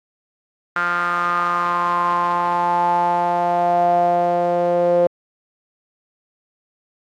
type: tone with band-pass filter sweep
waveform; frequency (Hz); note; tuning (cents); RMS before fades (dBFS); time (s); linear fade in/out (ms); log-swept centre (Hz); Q
sawtooth; 174.61; F3; 0; -18; 0.76-5.07; 2; 1400 to 540; 7.1
effects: AAC 64 kbps